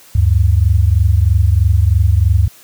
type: tone pair together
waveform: sine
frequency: 74.88 / 98 Hz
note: D2 / G2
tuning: +34 / 0 cents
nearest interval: perfect fourth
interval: 466 cents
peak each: -11 dBFS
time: 0.15-2.48 s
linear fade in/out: 5 ms
effects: white hiss -43 dBFS RMS until 2.63 s